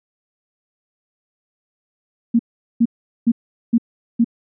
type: tone bursts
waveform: sine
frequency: 233.1 Hz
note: A#3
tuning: in tune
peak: -10 dBFS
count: 5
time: 2.34-4.245 s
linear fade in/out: 10 ms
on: 53 ms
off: 410 ms
effects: none